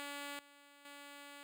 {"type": "tone with level steps", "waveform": "5% pulse", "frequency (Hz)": 285.6, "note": "D4", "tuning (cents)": -48, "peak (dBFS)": [-32, -49, -40], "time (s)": [0, 1.43], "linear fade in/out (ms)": 0, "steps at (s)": [0.39, 0.85], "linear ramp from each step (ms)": 2, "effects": []}